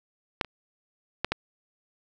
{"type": "clicks", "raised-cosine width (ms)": 0.3, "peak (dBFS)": [-7, -25, -9, -9], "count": 4, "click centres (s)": [0.412, 0.447, 1.246, 1.32], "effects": []}